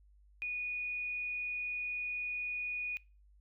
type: tone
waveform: sine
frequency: 2464 Hz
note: D#7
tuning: 17 cents flat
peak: -34 dBFS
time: 0.42-2.97 s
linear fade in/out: 0 ms
effects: noise-tail reverb RT60 0.3 s tail -22 dB re dry + added 50 Hz sine -60 dBFS peak until 3.4 s